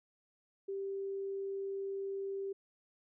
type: tone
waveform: sine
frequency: 392 Hz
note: G4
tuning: in tune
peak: -36 dBFS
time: 0.68-2.53 s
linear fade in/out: 10 ms
effects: none